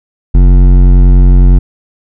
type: tone with hard clipping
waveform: sine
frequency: 45.44 Hz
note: F#1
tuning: 31 cents flat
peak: -3 dBFS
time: 0.34-1.59 s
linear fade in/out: 10 ms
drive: 12 dB
effects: none